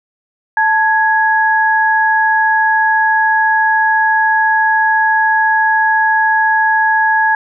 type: tone pair together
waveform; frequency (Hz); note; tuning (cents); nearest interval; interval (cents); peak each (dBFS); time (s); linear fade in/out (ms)
sine; 880 / 1666; A5 / G#6; 0 / +5; major seventh; 1105; -12; 0.57-7.35; 2
effects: none